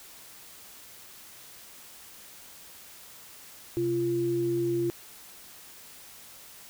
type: tone pair together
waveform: sine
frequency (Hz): 130.16 / 344.5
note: C3 / F4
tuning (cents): -9 / -24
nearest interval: octave + perfect fourth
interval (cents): 1685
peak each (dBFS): -34 / -25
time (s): 3.77-4.9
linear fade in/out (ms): 0
effects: white hiss -49 dBFS RMS until 6.69 s